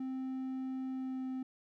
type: tone with pitch glide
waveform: triangle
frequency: 261.5 to 259.8 Hz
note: C4 to C4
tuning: -1 to -12 cents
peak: -34 dBFS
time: 0-1.43 s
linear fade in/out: 5 ms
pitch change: -11 cents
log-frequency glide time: 0.9-1.27 s
effects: none